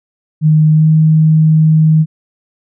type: tone with pitch glide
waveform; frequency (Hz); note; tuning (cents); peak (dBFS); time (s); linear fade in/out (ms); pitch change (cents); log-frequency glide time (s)
sine; 154.9 to 157.15; D#3 to D#3; -7 to +18; -5; 0.41-2.06; 50; +25; 0.72-0.87
effects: none